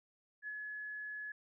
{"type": "tone with ADSR envelope", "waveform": "sine", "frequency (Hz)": 1700, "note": "G#6", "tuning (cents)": 40, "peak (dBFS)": -39, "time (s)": [0.42, 1.32], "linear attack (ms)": 56, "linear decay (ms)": 38, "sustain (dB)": -2, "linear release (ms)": 4, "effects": []}